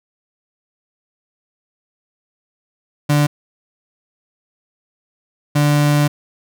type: tone bursts at uneven times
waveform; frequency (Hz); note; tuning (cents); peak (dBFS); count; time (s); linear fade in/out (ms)
35% pulse; 146.83; D3; 0; -10; 2; 3.09-3.27 / 5.55-6.08; 10
effects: none